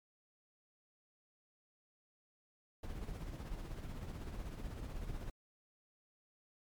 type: noise with tremolo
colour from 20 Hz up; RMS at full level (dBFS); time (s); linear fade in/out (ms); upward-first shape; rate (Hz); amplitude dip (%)
brown; -42; 2.83-5.3; 5; sine; 16; 45
effects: MP3 96 kbps